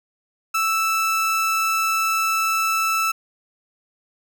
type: tone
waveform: 30% pulse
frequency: 1318.5 Hz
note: E6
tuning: in tune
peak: -16 dBFS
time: 0.54-3.12 s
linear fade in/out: 10 ms
effects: none